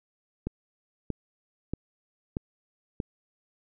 click train, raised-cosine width 3 ms, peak -17 dBFS, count 5, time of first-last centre 0.47-3.002 s, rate 1.58 Hz, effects none

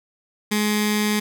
15% pulse tone with notch filter, 210.4 Hz, G#3, 23 cents sharp, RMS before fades -21 dBFS, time 0.51-1.2 s, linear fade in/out 10 ms, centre 610 Hz, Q 0.51, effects none

